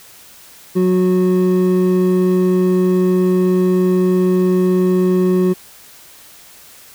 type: tone pair together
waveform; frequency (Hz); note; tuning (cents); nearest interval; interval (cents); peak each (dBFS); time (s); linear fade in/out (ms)
triangle; 183.2 / 366.4; F#3 / F#4; -17 / -17; octave; 1200; -12; 0.75-5.54; 20
effects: white hiss -42 dBFS RMS until 6.94 s